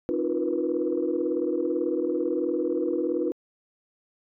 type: tone cluster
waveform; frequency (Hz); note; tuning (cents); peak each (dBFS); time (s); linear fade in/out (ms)
sine; 271.5 / 314.4 / 352.7 / 473.7 / 491.6; C#4 / D#4 / F4 / A#4 / B4; -36 / +18 / +17 / +28 / -8; -34 / -28 / -27 / -33 / -30; 0.09-3.32; 0
effects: tanh soft clip ceiling -14 dBFS